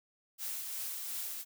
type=noise with tremolo; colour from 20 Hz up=blue; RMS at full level=-38 dBFS; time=0.38-1.45 s; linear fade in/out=50 ms; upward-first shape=triangle; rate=2.8 Hz; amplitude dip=35%; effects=none